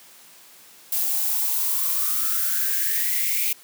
violet noise with high-pass filter sweep, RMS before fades -23 dBFS, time 0.92-3.53 s, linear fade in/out 5 ms, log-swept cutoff 680 to 2400 Hz, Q 10, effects white hiss -49 dBFS RMS until 3.63 s + high-pass 150 Hz 12 dB/octave

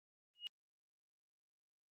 sine tone with exponential growth, 2878 Hz, F#7, 49 cents flat, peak -36 dBFS, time 0.35-0.47 s, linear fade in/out 0 ms, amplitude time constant 24 ms, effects tanh soft clip ceiling -33 dBFS + Opus 24 kbps

